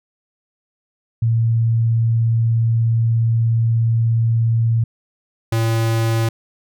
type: tone pair in turn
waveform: sine / square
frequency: 114.6 / 113.55 Hz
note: A#2 / A#2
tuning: -29 / -45 cents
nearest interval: unison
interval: 16 cents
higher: first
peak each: -13 / -16 dBFS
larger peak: first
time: 1.22-4.84 / 5.52-6.29 s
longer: first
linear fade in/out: 5 ms
effects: none